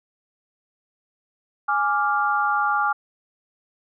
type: chord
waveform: sine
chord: D diminished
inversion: second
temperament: equal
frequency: 830.6 / 1174.7 / 1396.9 Hz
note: Ab5 / D6 / F6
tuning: 0 / 0 / 0 cents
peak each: -23 dBFS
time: 1.68-2.93 s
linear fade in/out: 10 ms
effects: none